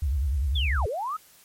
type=tone with vibrato; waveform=sine; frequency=69.3 Hz; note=C#2; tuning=in tune; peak=-22 dBFS; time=0.02-0.86 s; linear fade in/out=5 ms; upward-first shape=sine; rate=10 Hz; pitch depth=200 cents each way
type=linear two-way sweep; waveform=sine; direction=down then up; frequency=3584 to 391.7 to 1323 Hz; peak=-27 dBFS; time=0.55-1.17 s; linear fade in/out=10 ms; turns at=0.87 s
effects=white hiss -55 dBFS RMS until 1.44 s + MP3 64 kbps